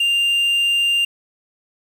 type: tone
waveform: triangle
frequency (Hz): 2794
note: F7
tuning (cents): 0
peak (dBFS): -13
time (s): 0-1.05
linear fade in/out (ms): 5
effects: 7-bit